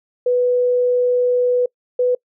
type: tone pair in turn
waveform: sine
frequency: 493.9 / 496.4 Hz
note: B4 / B4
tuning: 0 / +9 cents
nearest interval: unison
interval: 9 cents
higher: second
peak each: -13 dBFS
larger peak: neither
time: 0.26-1.66 / 1.99-2.15 s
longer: first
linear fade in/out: 5 ms
effects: noise-tail reverb RT60 0.1 s tail -26 dB re dry